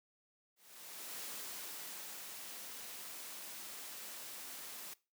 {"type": "noise with ADSR envelope", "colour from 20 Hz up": "white", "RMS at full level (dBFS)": -45, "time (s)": [0.56, 4.94], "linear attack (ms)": 630, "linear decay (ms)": 1000, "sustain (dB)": -3, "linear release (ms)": 7, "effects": ["noise-tail reverb RT60 0.3 s tail -21 dB re dry", "high-pass 200 Hz 12 dB/octave"]}